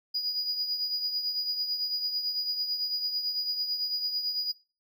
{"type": "tone with tremolo", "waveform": "triangle", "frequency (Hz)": 4908, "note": "D#8", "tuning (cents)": -25, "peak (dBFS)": -24, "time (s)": [0.14, 4.52], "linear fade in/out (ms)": 10, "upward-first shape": "triangle", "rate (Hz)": 9, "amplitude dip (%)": 65, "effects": ["noise-tail reverb RT60 0.3 s tail -17 dB re dry", "tanh soft clip ceiling -21 dBFS"]}